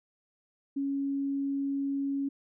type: tone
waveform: sine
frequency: 277.2 Hz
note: C#4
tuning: in tune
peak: -28 dBFS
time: 0.76-2.29 s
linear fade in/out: 10 ms
effects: none